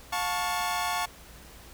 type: chord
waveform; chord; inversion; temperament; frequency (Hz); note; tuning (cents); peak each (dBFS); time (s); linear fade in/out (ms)
sawtooth; F augmented; none; equal with one note detuned; 712.3 / 880 / 1108.7; F5 / A5 / C#6; +34 / 0 / 0; -28; 0.12-1.06; 10
effects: added 59 Hz sine -53 dBFS peak until 1.73 s + pink hiss -50 dBFS RMS until 1.73 s